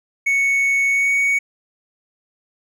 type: tone with pitch glide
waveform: triangle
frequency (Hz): 2217 to 2235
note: C#7 to C#7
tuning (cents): 0 to +14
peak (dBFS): -13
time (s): 0.26-1.39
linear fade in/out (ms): 10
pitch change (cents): +14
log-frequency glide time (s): 0.88-1.13
effects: none